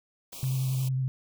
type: band-stop noise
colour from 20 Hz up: white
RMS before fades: -42 dBFS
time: 0.32-0.89 s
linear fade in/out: 10 ms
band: 1200 to 2300 Hz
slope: 96 dB/octave
type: clicks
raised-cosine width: 0.5 ms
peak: -35 / -33 dBFS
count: 2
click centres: 0.33 / 0.441 s
type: tone with vibrato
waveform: sine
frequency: 130.81 Hz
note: C3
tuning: in tune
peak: -25 dBFS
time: 0.43-1.08 s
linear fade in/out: 0 ms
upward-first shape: triangle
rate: 11 Hz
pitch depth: 28 cents each way
effects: none